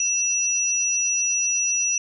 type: tone pair together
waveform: sine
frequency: 2667 / 5854 Hz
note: E7 / F#8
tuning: +20 / -19 cents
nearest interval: octave + major second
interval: 1361 cents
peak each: -28 / -20 dBFS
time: 0-1.98 s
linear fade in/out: 2 ms
effects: none